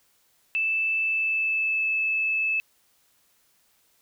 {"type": "tone with pitch glide", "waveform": "sine", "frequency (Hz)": [2637, 2614], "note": ["E7", "E7"], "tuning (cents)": [0, -15], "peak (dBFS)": -22, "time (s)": [0.55, 2.6], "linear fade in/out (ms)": 0, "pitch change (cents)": -15, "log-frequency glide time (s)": [1.01, 1.88], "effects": ["white hiss -65 dBFS RMS until 4.01 s"]}